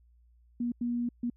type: tone bursts at uneven times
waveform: sine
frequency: 239.8 Hz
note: A#3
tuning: 49 cents sharp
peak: -28 dBFS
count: 3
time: 0.6-0.72 / 0.81-1.09 / 1.23-1.3 s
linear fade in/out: 5 ms
effects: added 59 Hz sine -59 dBFS peak until 1.36 s